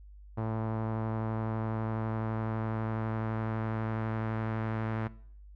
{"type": "tone with low-pass filter sweep", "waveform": "sawtooth", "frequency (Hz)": 111, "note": "A2", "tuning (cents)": 16, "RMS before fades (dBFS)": -33, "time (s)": [0.37, 5.08], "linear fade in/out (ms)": 10, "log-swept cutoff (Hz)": [990, 1700], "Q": 1.3, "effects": ["noise-tail reverb RT60 0.6 s tail -19 dB re dry", "added 50 Hz sine -48 dBFS peak until 5.55 s"]}